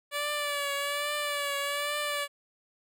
10% pulse tone with vibrato, 577 Hz, D5, 31 cents flat, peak -21 dBFS, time 0.11-2.28 s, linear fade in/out 50 ms, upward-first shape triangle, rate 1.2 Hz, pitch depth 48 cents each way, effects none

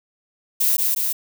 violet noise with echo, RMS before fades -18 dBFS, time 0.6-0.77 s, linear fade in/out 10 ms, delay 180 ms, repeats 2, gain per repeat -2 dB, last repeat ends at 1.13 s, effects none

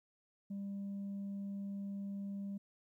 sine tone, 198.8 Hz, G3, 25 cents sharp, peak -37 dBFS, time 0.5-2.58 s, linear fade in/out 10 ms, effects tanh soft clip ceiling -38 dBFS + 13-bit

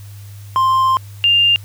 triangle / sine tone pair in turn, 1049 / 2800 Hz, C6 / F7, +4 / +4 cents, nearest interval octave + perfect fourth, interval 1700 cents, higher second, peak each -9 dBFS, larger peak neither, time 0.56-0.97 / 1.24-1.56 s, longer first, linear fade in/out 0 ms, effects added 101 Hz sine -32 dBFS peak until 1.64 s + white hiss -46 dBFS RMS until 1.64 s

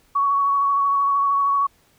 sine tone with vibrato, 1119 Hz, C#6, 16 cents sharp, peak -16 dBFS, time 0.15-1.67 s, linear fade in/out 10 ms, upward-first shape sine, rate 13 Hz, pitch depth 17 cents each way, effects pink hiss -59 dBFS RMS until 1.98 s

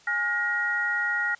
sine tone cluster, 829 / 1426 / 1891 Hz, G#5 / F6 / A#6, -3 / +36 / +24 cents, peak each -35 / -27 / -26 dBFS, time 0.07-1.35 s, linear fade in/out 5 ms, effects white hiss -55 dBFS RMS until 1.39 s + resampled to 16000 Hz

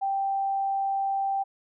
sine tone, 784 Hz, G5, in tune, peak -24 dBFS, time 0.01-1.44 s, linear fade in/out 20 ms, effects none

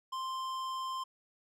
sine tone with tanh clipping, 1046.5 Hz, C6, in tune, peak -37 dBFS, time 0.12-1.04 s, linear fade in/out 10 ms, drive 15 dB, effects none

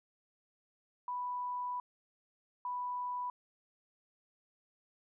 sine tone bursts at uneven times, 987.8 Hz, B5, in tune, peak -35 dBFS, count 2, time 1.08-1.8 / 2.65-3.3 s, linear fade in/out 2 ms, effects none

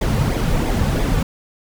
brown noise with flanger, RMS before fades -18 dBFS, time 0.01-1.23 s, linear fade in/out 5 ms, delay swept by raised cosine 0.69 to 3.09 ms, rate 3 Hz, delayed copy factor -0.55, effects none

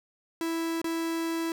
45% pulse tone with dropouts, 329.6 Hz, E4, in tune, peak -28 dBFS, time 0.41-1.52 s, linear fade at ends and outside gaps 1 ms, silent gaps 0.816-0.843 s, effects none

